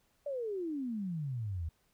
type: exponential sweep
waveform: sine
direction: down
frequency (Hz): 591 to 76.5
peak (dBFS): -34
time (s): 0.26-1.69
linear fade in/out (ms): 5
effects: pink hiss -73 dBFS RMS until 1.93 s